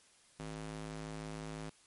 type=tone with high-pass filter; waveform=square; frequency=53 Hz; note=G#1; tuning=36 cents sharp; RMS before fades=-44 dBFS; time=0.39-1.7 s; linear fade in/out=10 ms; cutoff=140 Hz; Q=0.88; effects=white hiss -65 dBFS RMS until 1.86 s + MP3 48 kbps